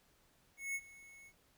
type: tone with ADSR envelope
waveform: square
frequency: 2196 Hz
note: C#7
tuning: 17 cents flat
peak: -36 dBFS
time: 0.57-1.33 s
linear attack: 180 ms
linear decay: 51 ms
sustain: -20 dB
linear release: 62 ms
effects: pink hiss -71 dBFS RMS until 1.57 s